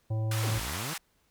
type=harmonic tone; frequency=110 Hz; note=A2; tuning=in tune; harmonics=1 / 3 / 5 / 7 / 9; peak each=-27 / -44 / -42 / -48 / -55 dBFS; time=0.1-0.59 s; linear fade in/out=10 ms
type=band-pass noise; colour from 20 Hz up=pink; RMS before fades=-37 dBFS; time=0.31-0.98 s; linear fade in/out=5 ms; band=850 to 15000 Hz; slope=24 dB/octave
type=exponential two-way sweep; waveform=sawtooth; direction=down then up; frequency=656 to 46.25 to 174.9 Hz; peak=-32 dBFS; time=0.42-0.94 s; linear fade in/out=10 ms; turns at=0.58 s
effects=pink hiss -70 dBFS RMS until 1.3 s